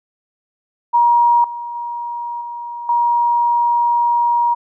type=tone with level steps; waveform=sine; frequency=950 Hz; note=A#5; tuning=33 cents sharp; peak=-9 / -24 / -22 / -25 / -12 dBFS; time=0.93-4.55 s; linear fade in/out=20 ms; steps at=1.44 / 1.75 / 2.41 / 2.89 s; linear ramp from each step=2 ms; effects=none